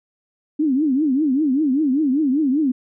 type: tone with vibrato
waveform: sine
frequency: 283.5 Hz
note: C#4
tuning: 39 cents sharp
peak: -15 dBFS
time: 0.59-2.72 s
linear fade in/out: 10 ms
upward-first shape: triangle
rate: 5.1 Hz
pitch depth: 240 cents each way
effects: none